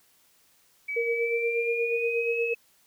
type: tone with pitch glide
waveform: sine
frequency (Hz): 2283 to 2577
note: D7 to E7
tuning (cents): -50 to -40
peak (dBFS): -29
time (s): 0.88-2.55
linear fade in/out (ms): 10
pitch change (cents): +210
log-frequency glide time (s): 1.12-2.4
type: tone with tremolo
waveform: sine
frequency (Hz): 466.2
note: A#4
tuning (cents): 0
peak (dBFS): -23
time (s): 0.96-2.54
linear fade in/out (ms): 10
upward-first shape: sine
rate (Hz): 8.4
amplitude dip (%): 55
effects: white hiss -63 dBFS RMS until 2.86 s